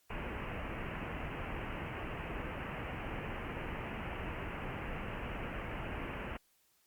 pink low-pass noise, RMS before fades -41 dBFS, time 0.1-6.37 s, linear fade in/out 5 ms, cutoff 2900 Hz, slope 96 dB/octave, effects white hiss -72 dBFS RMS until 6.86 s + Opus 48 kbps

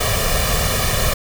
pink noise with comb filter, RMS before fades -18 dBFS, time 0-1.14 s, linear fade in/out 10 ms, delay 1.7 ms, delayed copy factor +0.8, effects none

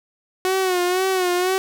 sawtooth tone with vibrato, 367.8 Hz, F#4, 10 cents flat, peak -14 dBFS, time 0.45-1.58 s, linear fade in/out 0 ms, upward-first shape sine, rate 2 Hz, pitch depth 64 cents each way, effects none

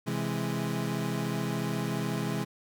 30% pulse chord, C augmented, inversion none, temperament equal, 130.81 / 164.81 / 207.7 Hz, C3 / E3 / G#3, 0 / 0 / 0 cents, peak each -31 dBFS, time 0.06-2.45 s, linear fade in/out 20 ms, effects none

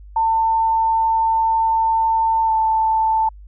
sine tone with pitch glide, 897 to 884.7 Hz, A5 to A5, +33 to +9 cents, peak -14 dBFS, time 0.16-3.29 s, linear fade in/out 5 ms, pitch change -24 cents, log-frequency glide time 2.46-2.51 s, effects added 50 Hz sine -37 dBFS peak until 3.47 s

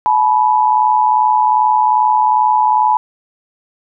sine tone pair together, 859.5 / 982 Hz, A5 / B5, -41 / -10 cents, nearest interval major second, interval 231 cents, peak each -12 dBFS, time 0.06-2.97 s, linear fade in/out 0 ms, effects none

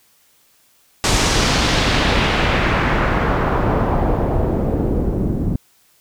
pink noise with low-pass filter sweep, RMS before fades -17 dBFS, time 1.04-5.56 s, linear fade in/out 0 ms, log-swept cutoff 7600 to 250 Hz, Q 1.2, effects white hiss -56 dBFS RMS until 6 s

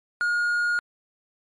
triangle tone, 1431 Hz, F6, 42 cents sharp, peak -19 dBFS, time 0.21-0.79 s, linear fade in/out 0 ms, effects MP3 48 kbps

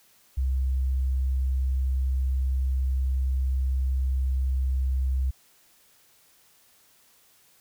sine tone, 65.41 Hz, C2, in tune, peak -22 dBFS, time 0.37-5.31 s, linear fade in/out 10 ms, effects white hiss -60 dBFS RMS until 7.6 s

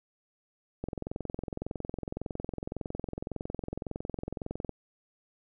click train, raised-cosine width 2 ms, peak -21 dBFS, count 85, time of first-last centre 0.84-4.693 s, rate 21.8 Hz, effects none

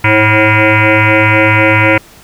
sine tone with frequency modulation, 974 Hz, B5, 24 cents flat, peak -5 dBFS, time 0.04-1.98 s, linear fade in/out 5 ms, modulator 216 Hz, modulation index 6.9, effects pink hiss -39 dBFS RMS until 2.23 s

